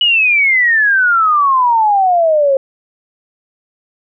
sine exponential sweep, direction down, 2960 to 530 Hz, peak -8 dBFS, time 0.01-2.57 s, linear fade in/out 2 ms, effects none

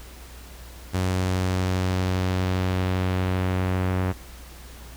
sawtooth tone with low-pass filter sweep, 92.5 Hz, F#2, in tune, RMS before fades -24 dBFS, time 0.93-4.13 s, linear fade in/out 20 ms, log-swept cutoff 10000 to 2000 Hz, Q 0.91, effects added 60 Hz sine -41 dBFS peak until 4.96 s + pink hiss -46 dBFS RMS until 4.96 s

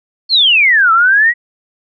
sine exponential two-way sweep, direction down then up, 4435 to 1300 to 1959 Hz, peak -6 dBFS, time 0.29-1.34 s, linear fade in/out 50 ms, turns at 0.92 s, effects none

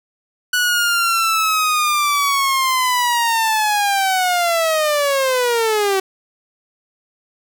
sawtooth linear sweep, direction down, 1480 to 378.1 Hz, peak -11 dBFS, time 0.53-6 s, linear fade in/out 5 ms, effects none

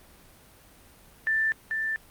sine tone pair in turn, 1772 / 1772 Hz, A6 / A6, +12 / +12 cents, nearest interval unison, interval 0 cents, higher neither, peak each -22 / -26 dBFS, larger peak first, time 1.27-1.52 / 1.71-1.96 s, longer neither, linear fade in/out 0 ms, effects pink hiss -54 dBFS RMS until 2.1 s + Opus 32 kbps

